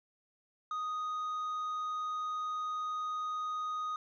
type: tone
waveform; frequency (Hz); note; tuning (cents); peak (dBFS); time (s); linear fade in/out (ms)
triangle; 1244.5; D#6; 0; -32; 0.71-3.96; 2
effects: resampled to 16000 Hz + 12-bit